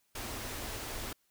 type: band-stop noise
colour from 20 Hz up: pink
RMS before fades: -40 dBFS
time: 0.15-1.13 s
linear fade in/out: 5 ms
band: 140 to 210 Hz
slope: 96 dB/octave
effects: white hiss -74 dBFS RMS until 1.3 s